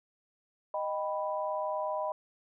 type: chord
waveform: sine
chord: Eb augmented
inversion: none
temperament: equal with one note detuned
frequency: 619.4 / 784 / 987.8 Hz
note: Eb5 / G5 / B5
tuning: -8 / 0 / 0 cents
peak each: -33 / -38 / -35 dBFS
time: 0.74-2.12 s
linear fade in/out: 2 ms
effects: none